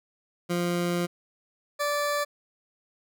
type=tone pair in turn; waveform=20% pulse; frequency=174.61 / 582.8 Hz; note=F3 / D5; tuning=0 / -13 cents; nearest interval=octave + major sixth; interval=2087 cents; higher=second; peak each=-20 dBFS; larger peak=neither; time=0.49-1.07 / 1.79-2.25 s; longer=first; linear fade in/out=20 ms; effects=none